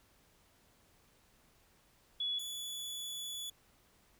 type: tone pair in turn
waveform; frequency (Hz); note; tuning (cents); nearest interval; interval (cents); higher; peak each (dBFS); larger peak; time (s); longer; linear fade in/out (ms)
sine / sawtooth; 3395 / 3429; G#7 / A7; +37 / -45; unison; 18; second; -33 / -37; first; 2.2-2.39 / 2.39-3.5; second; 5
effects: pink hiss -68 dBFS RMS until 4.19 s